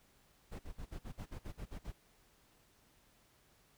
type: noise bursts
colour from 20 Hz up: brown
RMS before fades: -44 dBFS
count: 11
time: 0.51-1.925 s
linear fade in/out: 20 ms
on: 85 ms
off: 48 ms
effects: pink hiss -69 dBFS RMS until 3.77 s